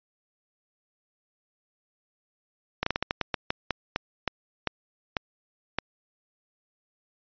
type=slowing click train; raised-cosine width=0.3 ms; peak=-9 dBFS; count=15; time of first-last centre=2.83-5.786 s; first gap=34 ms; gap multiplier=1.25; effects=resampled to 11025 Hz